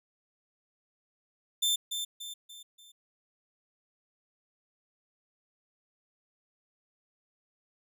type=tone with echo; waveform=sawtooth; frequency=3558 Hz; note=A7; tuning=19 cents sharp; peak=-22 dBFS; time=1.62-1.76 s; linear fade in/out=10 ms; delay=290 ms; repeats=4; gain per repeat=-7 dB; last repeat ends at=2.92 s; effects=none